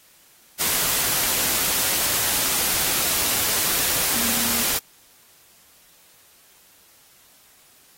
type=tone in noise; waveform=sine; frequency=233.1 Hz; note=A#3; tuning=in tune; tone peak=-32 dBFS; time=4.14-4.64 s; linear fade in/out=20 ms; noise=white; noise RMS=-22 dBFS; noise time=0.59-4.79 s; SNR=-13 dB; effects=white hiss -54 dBFS RMS until 7.97 s + AAC 48 kbps